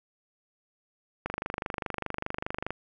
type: click train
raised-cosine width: 0.5 ms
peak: -16 dBFS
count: 37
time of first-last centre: 1.26-2.706 s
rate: 24.9 Hz
effects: none